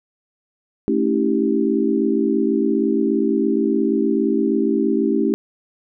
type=chord; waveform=sine; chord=A dominant seventh; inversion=none; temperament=equal with one note detuned; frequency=220 / 277.2 / 323.6 / 392 Hz; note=A3 / C#4 / E4 / G4; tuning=0 / 0 / -32 / 0 cents; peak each=-21 dBFS; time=0.88-5.34 s; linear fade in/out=0 ms; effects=none